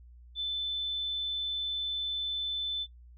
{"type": "tone", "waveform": "sine", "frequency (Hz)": 3520, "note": "A7", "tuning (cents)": 0, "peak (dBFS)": -30, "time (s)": [0.35, 2.87], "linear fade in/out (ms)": 50, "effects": ["noise-tail reverb RT60 0.1 s tail -21 dB re dry", "added 60 Hz sine -50 dBFS peak until 3.17 s"]}